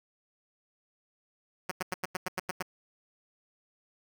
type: tone bursts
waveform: 5% pulse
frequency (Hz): 183.9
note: F#3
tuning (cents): -10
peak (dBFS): -19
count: 9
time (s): 1.69-2.625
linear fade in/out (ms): 5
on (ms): 23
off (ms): 91
effects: none